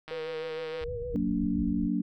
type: click train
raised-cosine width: 0.3 ms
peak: -26 dBFS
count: 120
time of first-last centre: 0.08-0.838 s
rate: 157 Hz
type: tone with vibrato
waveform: sine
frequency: 482.3 Hz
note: B4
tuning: 41 cents flat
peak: -33 dBFS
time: 0.11-1.16 s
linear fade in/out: 0 ms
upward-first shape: sine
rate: 6.5 Hz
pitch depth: 43 cents each way
type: low-pass noise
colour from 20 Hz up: pink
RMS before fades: -39 dBFS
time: 0.81-1.88 s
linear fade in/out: 5 ms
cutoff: 120 Hz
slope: 24 dB/octave
type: chord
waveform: sine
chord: Gb augmented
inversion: none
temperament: just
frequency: 185 / 231.2 / 289.1 Hz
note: Gb3 / Bb3 / D4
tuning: 0 / -14 / -27 cents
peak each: -30 dBFS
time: 1.14-2.02 s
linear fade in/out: 10 ms
effects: none